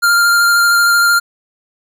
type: tone with vibrato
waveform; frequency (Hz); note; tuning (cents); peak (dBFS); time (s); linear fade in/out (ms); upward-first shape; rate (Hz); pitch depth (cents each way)
square; 1396.9; F6; 0; -9; 0.02-1.2; 20; square; 13; 10
effects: none